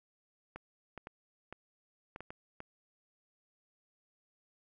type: clicks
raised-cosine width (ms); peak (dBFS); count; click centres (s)
0.5; -29; 8; 0.56 / 0.977 / 1.071 / 1.526 / 2.161 / 2.206 / 2.305 / 2.604
effects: none